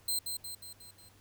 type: tone with echo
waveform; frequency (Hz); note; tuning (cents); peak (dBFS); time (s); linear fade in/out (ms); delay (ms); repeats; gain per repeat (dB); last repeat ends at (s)
10% pulse; 4114; C8; -30; -23; 0.08-0.19; 5; 180; 5; -5; 1.09
effects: added 99 Hz sine -63 dBFS peak until 1.2 s + pink hiss -63 dBFS RMS until 1.2 s